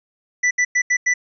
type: tone bursts at uneven times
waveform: square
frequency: 1978 Hz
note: B6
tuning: 2 cents sharp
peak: -15 dBFS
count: 5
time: 0.43-0.51 / 0.58-0.65 / 0.75-0.82 / 0.9-0.97 / 1.06-1.14 s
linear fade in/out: 10 ms
effects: resampled to 16000 Hz